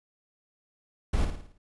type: noise with echo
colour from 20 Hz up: brown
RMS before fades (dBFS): -25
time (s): 1.13-1.25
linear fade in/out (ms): 5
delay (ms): 55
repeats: 6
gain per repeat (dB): -6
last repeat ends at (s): 1.58
effects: resampled to 24000 Hz